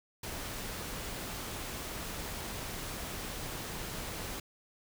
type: noise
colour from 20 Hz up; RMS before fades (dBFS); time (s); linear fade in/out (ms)
pink; -40; 0.23-4.4; 5
effects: none